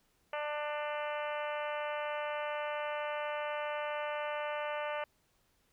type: harmonic tone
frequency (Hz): 297.3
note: D4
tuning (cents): +21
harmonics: 2 / 3 / 4 / 5 / 6 / 7 / 8 / 9 / 10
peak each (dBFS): -37 / -41 / -43 / -45 / -47 / -48 / -49 / -50 / -51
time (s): 0.33-5.04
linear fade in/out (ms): 2
effects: pink hiss -73 dBFS RMS until 5.72 s